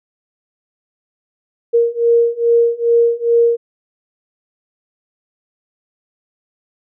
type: beating tone pair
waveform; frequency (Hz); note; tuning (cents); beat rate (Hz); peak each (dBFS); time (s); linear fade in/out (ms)
sine; 466.8 / 469.2; A#4 / A#4; +2 / +11; 2.4; -14 / -13; 1.73-3.57; 20
effects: none